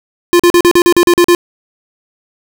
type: tone bursts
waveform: square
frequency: 349.2 Hz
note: F4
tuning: in tune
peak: -5 dBFS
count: 10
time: 0.33-1.349 s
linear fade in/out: 0 ms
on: 65 ms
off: 41 ms
effects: none